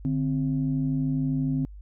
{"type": "tone pair together", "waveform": "sine", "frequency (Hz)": [149.04, 261.6], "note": ["D3", "C4"], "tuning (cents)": [26, 0], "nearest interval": "minor seventh", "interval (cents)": 974, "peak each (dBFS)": -25, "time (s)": [0.05, 1.65], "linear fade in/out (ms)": 0, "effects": ["tanh soft clip ceiling -16 dBFS", "added 50 Hz sine -40 dBFS peak until 1.81 s"]}